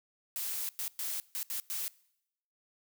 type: noise bursts at uneven times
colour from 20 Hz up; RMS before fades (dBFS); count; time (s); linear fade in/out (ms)
blue; -36; 6; 0.36-0.69 / 0.79-0.88 / 0.99-1.2 / 1.35-1.43 / 1.5-1.6 / 1.7-1.88; 0
effects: noise-tail reverb RT60 0.8 s tail -23 dB re dry